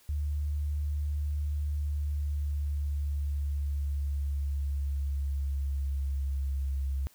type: tone with pitch glide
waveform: sine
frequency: 73.6 to 67.88 Hz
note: D2 to C#2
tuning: +4 to -36 cents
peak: -28 dBFS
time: 0.09-7.07 s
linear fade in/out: 0 ms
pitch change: -140 cents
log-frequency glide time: 1.69-6.94 s
effects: white hiss -61 dBFS RMS until 7.14 s